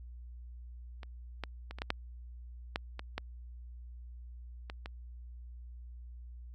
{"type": "clicks", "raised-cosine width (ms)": 0.3, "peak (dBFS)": [-30, -21, -27, -29, -19, -14, -16, -24, -19, -26, -26], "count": 11, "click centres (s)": [1.032, 1.437, 1.71, 1.786, 1.819, 1.904, 2.759, 2.994, 3.18, 4.699, 4.859], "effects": ["added 60 Hz sine -45 dBFS peak until 6.54 s", "Opus 48 kbps"]}